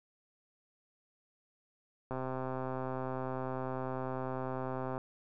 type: click train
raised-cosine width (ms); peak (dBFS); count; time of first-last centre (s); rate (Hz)
1; -24; 374; 2.11-4.979; 130
effects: none